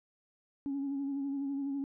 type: tone with vibrato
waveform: sine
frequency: 277.5 Hz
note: C#4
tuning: 2 cents sharp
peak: -31 dBFS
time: 0.66-1.84 s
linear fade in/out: 0 ms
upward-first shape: sine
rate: 12 Hz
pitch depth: 35 cents each way
effects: tanh soft clip ceiling -29 dBFS